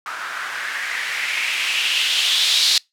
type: noise with low-pass filter sweep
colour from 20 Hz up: violet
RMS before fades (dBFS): -21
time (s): 0.06-2.78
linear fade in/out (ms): 2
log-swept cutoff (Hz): 1300 to 4100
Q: 3.3
effects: noise-tail reverb RT60 0.2 s tail -26 dB re dry